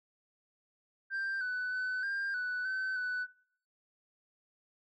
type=tone with pitch steps; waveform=sine; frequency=1577 / 1496 / 1507 / 1596 / 1487 / 1530 / 1492 Hz; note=G6 / F#6 / F#6 / G6 / F#6 / G6 / F#6; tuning=+10 / +19 / +31 / +31 / +8 / -42 / +14 cents; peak=-30 dBFS; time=1.1-3.27 s; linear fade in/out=50 ms; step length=310 ms; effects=noise-tail reverb RT60 0.6 s tail -20 dB re dry + tanh soft clip ceiling -31 dBFS